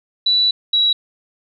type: tone pair in turn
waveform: sine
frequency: 3951 / 3890 Hz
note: B7 / B7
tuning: 0 / -27 cents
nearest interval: unison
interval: 27 cents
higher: first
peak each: -12 dBFS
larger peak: neither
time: 0.26-0.51 / 0.73-0.93 s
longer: first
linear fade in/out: 5 ms
effects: none